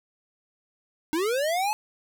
square linear sweep, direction up, 299 to 870 Hz, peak -24 dBFS, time 1.13-1.73 s, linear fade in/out 0 ms, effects none

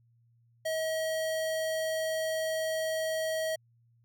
square tone, 638 Hz, D#5, 43 cents sharp, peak -30 dBFS, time 0.65-3.56 s, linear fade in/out 10 ms, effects added 117 Hz sine -63 dBFS peak until 4.04 s

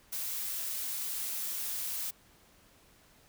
blue noise, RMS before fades -36 dBFS, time 0.12-2.11 s, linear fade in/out 10 ms, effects pink hiss -62 dBFS RMS until 3.28 s

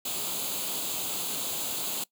white noise with comb filter, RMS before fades -32 dBFS, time 0.05-2.04 s, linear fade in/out 5 ms, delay 0.27 ms, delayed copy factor +0.7, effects noise-tail reverb RT60 0.1 s tail -21 dB re dry + high-pass 150 Hz 12 dB/octave

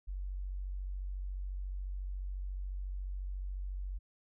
sine tone, 47.06 Hz, F#1, 30 cents sharp, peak -36 dBFS, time 0.07-3.99 s, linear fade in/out 20 ms, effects none

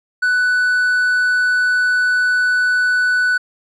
triangle tone, 1489 Hz, F#6, 11 cents sharp, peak -11 dBFS, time 0.22-3.38 s, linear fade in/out 10 ms, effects resampled to 24000 Hz

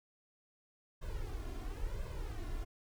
brown noise with flanger, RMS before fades -40 dBFS, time 1.01-2.65 s, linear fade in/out 20 ms, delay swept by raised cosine 1.9 to 2.89 ms, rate 0.98 Hz, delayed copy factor +0.85, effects none

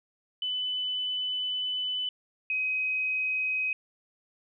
sine tone pair in turn, 3003 / 2525 Hz, F#7 / D#7, +25 / +25 cents, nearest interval minor third, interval 300 cents, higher first, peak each -28 / -26 dBFS, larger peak second, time 0.42-2.09 / 2.5-3.73 s, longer first, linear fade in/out 2 ms, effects none

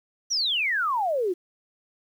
sine exponential sweep, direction down, 6010 to 337.7 Hz, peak -22 dBFS, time 0.3-1.34 s, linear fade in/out 20 ms, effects 9-bit

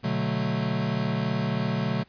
square chord, B minor seventh, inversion none, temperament equal, 123.47 / 146.83 / 185 / 220 Hz, B2 / D3 / F#3 / A3, 0 / 0 / 0 / 0 cents, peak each -31 dBFS, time 0.03-2.04 s, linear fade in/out 20 ms, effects pink hiss -60 dBFS RMS until 2.08 s + resampled to 11025 Hz

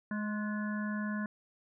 harmonic tone with a mistuned harmonic, 210 Hz, G#3, 19 cents sharp, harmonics 1 / 3 / 5 / 7 / 8, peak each -33 / -47 / -45 / -44 / -44 dBFS, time 0.11-1.26 s, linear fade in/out 2 ms, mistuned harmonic 8, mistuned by +37 cents, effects none

